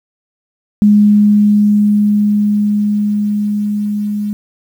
sine tone with level ramp, 207.7 Hz, G#3, in tune, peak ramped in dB -4 to -15 dBFS, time 0.82-4.33 s, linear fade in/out 0 ms, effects 7-bit

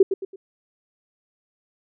sine tone with echo, 385.5 Hz, G4, 29 cents flat, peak -9 dBFS, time 0-0.03 s, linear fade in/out 5 ms, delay 110 ms, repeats 3, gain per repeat -9 dB, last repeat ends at 0.36 s, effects none

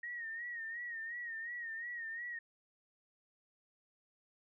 sine tone with vibrato, 1864.7 Hz, A#6, in tune, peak -40 dBFS, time 0.03-2.39 s, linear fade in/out 5 ms, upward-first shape sine, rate 2.8 Hz, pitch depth 71 cents each way, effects none

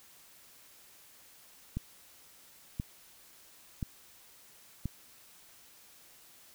click train, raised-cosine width 5 ms, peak -21 dBFS, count 4, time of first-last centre 1.77-4.856 s, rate 0.972 Hz, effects white hiss -58 dBFS RMS until 6.54 s

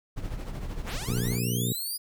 brown noise with tremolo, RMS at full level -31 dBFS, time 0.16-1.4 s, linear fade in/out 20 ms, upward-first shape triangle, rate 13 Hz, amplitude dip 65%
5% pulse linear sweep, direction up, 133.6 to 4960 Hz, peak -24 dBFS, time 0.86-1.98 s, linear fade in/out 20 ms
harmonic tone, 60.1 Hz, B1, 46 cents flat, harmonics 2 / 3 / 4 / 5 / 6 / 7 / 8, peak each -28 / -32 / -35 / -42 / -41 / -39 / -44 dBFS, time 1.07-1.73 s, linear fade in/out 10 ms
effects none

